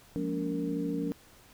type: tone cluster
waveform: sine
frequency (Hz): 175.8 / 208.7 / 231.7 / 284 / 462.3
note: F3 / G#3 / A#3 / C#4 / A#4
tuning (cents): +12 / +9 / -10 / +42 / -14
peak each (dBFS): -35 / -40 / -40 / -32 / -38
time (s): 0.16-1.12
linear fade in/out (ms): 0
effects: pink hiss -57 dBFS RMS until 1.53 s